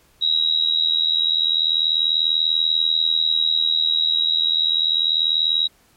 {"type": "tone with amplitude modulation", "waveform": "sine", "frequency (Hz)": 3846, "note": "B7", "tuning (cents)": -47, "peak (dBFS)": -12, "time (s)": [0.21, 5.68], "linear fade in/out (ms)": 20, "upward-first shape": "sine", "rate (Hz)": 80.3, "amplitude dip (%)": 85, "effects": ["pink hiss -57 dBFS RMS until 5.96 s", "MP3 64 kbps"]}